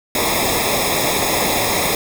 pink noise with comb filter, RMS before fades -18 dBFS, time 0.15-1.95 s, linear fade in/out 2 ms, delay 0.67 ms, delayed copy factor -0.85, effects none

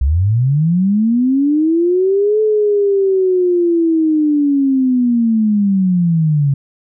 sine linear two-way sweep, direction up then down, 61.2 to 434.1 to 136.6 Hz, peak -10 dBFS, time 0.01-6.54 s, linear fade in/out 5 ms, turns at 2.41 s, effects none

